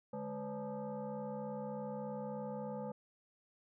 sine tone with frequency modulation, 146.83 Hz, D3, in tune, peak -39 dBFS, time 0.13-2.92 s, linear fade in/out 5 ms, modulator 357 Hz, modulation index 1.9, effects none

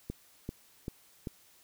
click train, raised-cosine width 3 ms, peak -23 dBFS, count 4, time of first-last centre 0.1-1.272 s, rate 2.56 Hz, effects white hiss -62 dBFS RMS until 1.63 s

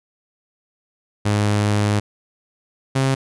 sawtooth tone pair in turn, 103.9 / 133.9 Hz, G#2 / C3, +1 / +40 cents, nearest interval major third, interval 439 cents, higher second, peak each -12 dBFS, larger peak neither, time 1.25-2 / 2.95-3.15 s, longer first, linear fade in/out 10 ms, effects resampled to 24000 Hz

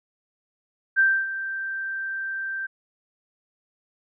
sine tone with ADSR envelope, 1568 Hz, G6, in tune, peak -14 dBFS, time 0.96-2.67 s, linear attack 32 ms, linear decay 270 ms, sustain -13 dB, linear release 14 ms, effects none

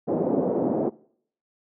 pink band-pass noise, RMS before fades -24 dBFS, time 0.07-0.9 s, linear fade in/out 20 ms, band 200 to 610 Hz, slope 24 dB/octave, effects noise-tail reverb RT60 0.6 s tail -22 dB re dry

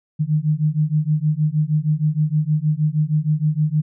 sine beating tone pair, 149.7 / 156.1 Hz, D3 / D#3, +33 / +6 cents, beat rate 6.4 Hz, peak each -19 dBFS, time 0.19-3.82 s, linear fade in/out 20 ms, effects none

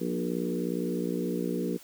harmonic tone with a mistuned harmonic, 59.6 Hz, A#1, 39 cents sharp, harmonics 3 / 4 / 5 / 6 / 7 / 8, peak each -33 / -34 / -35 / -36 / -36 / -37 dBFS, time 0-1.78 s, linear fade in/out 20 ms, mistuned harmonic 5, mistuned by +16 cents, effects white hiss -52 dBFS RMS until 1.83 s

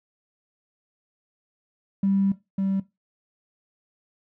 triangle tone pair in turn, 195.9 / 193.87 Hz, G3 / G3, -1 / -19 cents, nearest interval unison, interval 18 cents, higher first, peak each -15 / -19 dBFS, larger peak first, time 2.03-2.32 / 2.58-2.8 s, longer first, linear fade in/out 5 ms, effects noise-tail reverb RT60 0.2 s tail -19 dB re dry + tanh soft clip ceiling -16 dBFS

